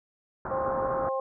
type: low-pass noise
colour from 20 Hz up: white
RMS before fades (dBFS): -35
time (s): 0.45-1.09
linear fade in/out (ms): 2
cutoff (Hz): 1400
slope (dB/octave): 48
type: harmonic tone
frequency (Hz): 265.5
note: C4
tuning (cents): +25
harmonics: 2 / 3 / 4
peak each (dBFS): -28 / -35 / -33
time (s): 0.51-1.2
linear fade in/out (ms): 2
effects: none